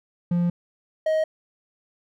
triangle tone pair in turn, 174.1 / 629.3 Hz, F3 / D#5, -5 / +19 cents, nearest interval octave + minor seventh, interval 2224 cents, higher second, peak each -17 dBFS, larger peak neither, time 0.31-0.5 / 1.06-1.24 s, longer first, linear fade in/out 5 ms, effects none

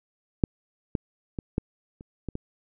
clicks, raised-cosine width 3 ms, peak -6 / -12 / -18 / -11 / -30 / -19 / -19 dBFS, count 7, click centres 0.438 / 0.952 / 1.388 / 1.581 / 2.009 / 2.287 / 2.354 s, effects none

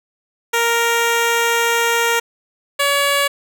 10% pulse tone pair in turn, 466.2 / 565.7 Hz, A#4 / C#5, 0 / +35 cents, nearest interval minor third, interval 335 cents, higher second, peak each -6 dBFS, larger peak neither, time 0.53-2.2 / 2.79-3.28 s, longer first, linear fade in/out 10 ms, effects none

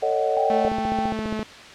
sine chord, D# half-diminished seventh, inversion second, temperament just, 448 / 560 / 622.3 / 746.7 Hz, A4 / C#5 / D#5 / F#5, +31 / +18 / 0 / +16 cents, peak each -25 dBFS, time 0.02-0.69 s, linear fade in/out 10 ms
sine tone with tremolo, 784 Hz, G5, in tune, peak -23 dBFS, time 0.37-1.12 s, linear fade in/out 0 ms, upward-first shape square, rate 2.1 Hz, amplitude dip 25%
sawtooth tone with pitch glide, 220 to 216.5 Hz, A3 to A3, 0 to -28 cents, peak -22 dBFS, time 0.5-1.43 s, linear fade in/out 0 ms, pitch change -28 cents, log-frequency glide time 1.09-1.31 s
click train, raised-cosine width 2 ms, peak -16 dBFS, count 12, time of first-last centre 0.65-1.393 s, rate 14.8 Hz
effects white hiss -41 dBFS RMS until 1.74 s + low-pass 4000 Hz 12 dB/octave

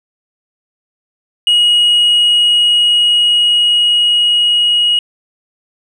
sine tone with level ramp, 2895 Hz, F#7, 38 cents flat, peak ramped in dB -4 to -7 dBFS, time 1.47-4.99 s, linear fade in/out 2 ms, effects tanh soft clip ceiling -6 dBFS

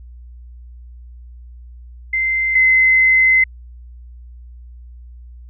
sine tone pair in turn, 2078 / 2054 Hz, C7 / C7, -12 / -33 cents, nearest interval unison, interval 21 cents, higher first, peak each -15 / -9 dBFS, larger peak second, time 2.13-2.55 / 2.55-3.44 s, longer second, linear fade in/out 5 ms, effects added 60 Hz sine -35 dBFS peak until 5.49 s

